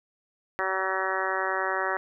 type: harmonic tone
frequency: 189.7 Hz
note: F#3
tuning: 43 cents sharp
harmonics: 2 / 3 / 4 / 5 / 6 / 7 / 8 / 9 / 10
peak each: -34 / -34 / -34 / -34 / -34 / -34 / -34 / -34 / -34 dBFS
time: 0.59-1.97 s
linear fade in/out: 0 ms
effects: none